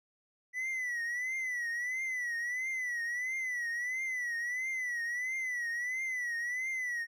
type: tone with vibrato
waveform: triangle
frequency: 1975.5 Hz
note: B6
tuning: in tune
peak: -31 dBFS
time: 0.53-7.07 s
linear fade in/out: 50 ms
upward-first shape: triangle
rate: 1.5 Hz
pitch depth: 120 cents each way
effects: none